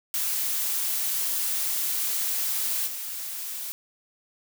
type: noise with level steps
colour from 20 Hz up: blue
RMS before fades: -27 / -34 dBFS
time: 0.14-3.72 s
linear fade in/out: 0 ms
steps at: 2.86 s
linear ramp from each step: 20 ms
effects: none